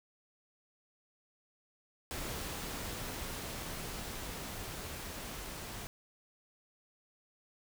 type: noise with level ramp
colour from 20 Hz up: pink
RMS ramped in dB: -40 to -44 dBFS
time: 2.11-5.87 s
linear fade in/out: 0 ms
effects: none